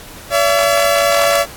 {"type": "tone pair together", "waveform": "sawtooth", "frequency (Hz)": [570.2, 673], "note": ["C#5", "E5"], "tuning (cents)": [49, 36], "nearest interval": "minor third", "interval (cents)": 287, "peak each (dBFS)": -10, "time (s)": [0.3, 1.46], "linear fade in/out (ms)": 50, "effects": ["pink hiss -35 dBFS RMS until 1.56 s", "AAC 64 kbps"]}